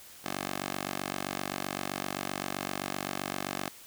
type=tone with high-pass filter; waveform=10% pulse; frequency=47.72 Hz; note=G1; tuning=46 cents flat; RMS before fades=-36 dBFS; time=0.24-3.69 s; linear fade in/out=10 ms; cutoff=340 Hz; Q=0.5; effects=white hiss -51 dBFS RMS until 3.86 s